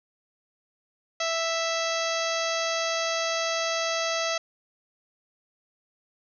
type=harmonic tone with a mistuned harmonic; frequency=659.3 Hz; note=E5; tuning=in tune; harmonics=1 / 2 / 3 / 4 / 5 / 6 / 7 / 8 / 9 / 10; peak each=-29 / -32 / -34 / -35 / -36 / -37 / -37 / -38 / -39 / -39 dBFS; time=1.2-4.38 s; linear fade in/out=5 ms; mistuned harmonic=10; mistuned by=-50 cents; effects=none